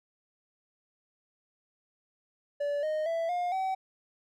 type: tone with pitch steps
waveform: triangle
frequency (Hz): 577 / 618.4 / 662.8 / 710.4 / 761.4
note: D5 / D#5 / E5 / F5 / F#5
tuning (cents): -31 / -11 / +9 / +29 / +49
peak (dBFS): -26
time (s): 2.6-3.75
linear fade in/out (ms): 10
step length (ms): 230
effects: none